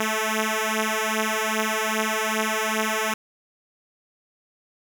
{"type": "beating tone pair", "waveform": "5% pulse", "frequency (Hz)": [216.9, 219.4], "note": ["A3", "A3"], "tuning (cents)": [-25, -5], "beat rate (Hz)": 2.5, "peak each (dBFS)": -14, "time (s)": [0, 3.14], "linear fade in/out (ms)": 5, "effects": []}